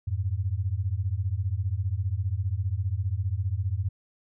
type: beating tone pair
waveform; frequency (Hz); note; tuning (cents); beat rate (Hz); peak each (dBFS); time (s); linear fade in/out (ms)
sine; 88.2 / 103.2; F2 / G#2; +18 / -10; 15; -28; 0.07-3.89; 10
effects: none